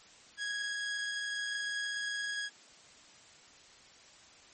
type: tone with amplitude modulation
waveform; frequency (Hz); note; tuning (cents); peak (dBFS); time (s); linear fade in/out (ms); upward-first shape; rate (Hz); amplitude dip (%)
sawtooth; 1656; G#6; -5; -29; 0.37-2.5; 50; sine; 117; 30
effects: white hiss -57 dBFS RMS until 4.53 s + MP3 32 kbps